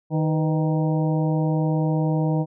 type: harmonic tone with a mistuned harmonic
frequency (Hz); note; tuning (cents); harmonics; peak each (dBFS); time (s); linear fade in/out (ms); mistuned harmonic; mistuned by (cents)
156.2; D#3; +7; 1 / 2 / 3 / 4 / 5 / 6; -20 / -26 / -30 / -32 / -34 / -36; 0.1-2.46; 50; 3; +89
effects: none